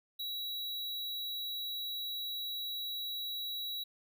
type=tone; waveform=square; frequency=3890 Hz; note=B7; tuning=27 cents flat; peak=-37 dBFS; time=0.19-3.84 s; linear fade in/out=10 ms; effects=none